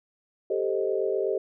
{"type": "chord", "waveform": "sine", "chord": "A half-diminished seventh", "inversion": "third", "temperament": "equal", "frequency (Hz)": [392, 440, 523.3, 622.3], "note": ["G4", "A4", "C5", "Eb5"], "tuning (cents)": [0, 0, 0, 0], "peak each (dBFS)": [-27, -29, -31, -32], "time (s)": [0.5, 1.38], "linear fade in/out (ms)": 5, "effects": []}